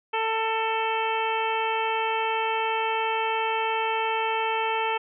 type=harmonic tone with a mistuned harmonic; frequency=445.7 Hz; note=A4; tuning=22 cents sharp; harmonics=1 / 2 / 3 / 4 / 5 / 6 / 7; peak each=-30 / -26 / -33 / -37 / -35 / -32 / -37 dBFS; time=0.13-4.98 s; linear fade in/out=10 ms; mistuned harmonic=6; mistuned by=-22 cents; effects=none